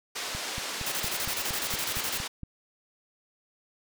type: band-pass noise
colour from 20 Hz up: white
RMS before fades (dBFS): -35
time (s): 0.15-2.28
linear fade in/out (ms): 10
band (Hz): 290 to 5700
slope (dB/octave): 12
type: click train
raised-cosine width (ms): 5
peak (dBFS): -25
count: 10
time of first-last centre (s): 0.35-2.433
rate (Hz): 4.32
type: noise bursts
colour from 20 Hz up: white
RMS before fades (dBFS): -32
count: 16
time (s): 0.86-2.179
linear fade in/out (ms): 5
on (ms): 59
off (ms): 25
effects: none